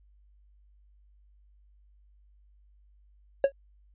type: tone with exponential decay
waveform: triangle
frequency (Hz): 551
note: C#5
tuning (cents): -11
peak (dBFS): -12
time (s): 3.44-3.52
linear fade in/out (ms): 2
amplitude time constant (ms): 16
effects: added 50 Hz sine -57 dBFS peak until 3.94 s + resampled to 8000 Hz